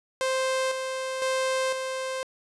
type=tone with tremolo; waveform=sawtooth; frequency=523.3 Hz; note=C5; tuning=in tune; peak=-20 dBFS; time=0.21-2.23 s; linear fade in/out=0 ms; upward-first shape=square; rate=0.99 Hz; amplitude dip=45%; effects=resampled to 24000 Hz + 10-bit